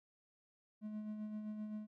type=tone with tremolo; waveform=triangle; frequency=213 Hz; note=G#3; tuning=44 cents sharp; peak=-38 dBFS; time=0.81-1.87 s; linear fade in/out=50 ms; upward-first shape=sine; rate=7.7 Hz; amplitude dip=40%; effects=none